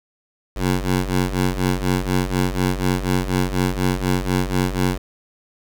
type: ring-modulated tone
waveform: 15% pulse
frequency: 92.9 Hz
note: F#2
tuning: 7 cents sharp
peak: -9 dBFS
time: 0.56-4.98 s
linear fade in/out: 5 ms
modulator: 44.4 Hz
effects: none